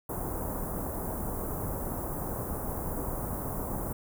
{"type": "band-stop noise", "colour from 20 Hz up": "pink", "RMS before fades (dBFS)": -34, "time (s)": [0.09, 3.93], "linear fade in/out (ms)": 5, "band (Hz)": [1100, 11000], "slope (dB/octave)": 24, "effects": []}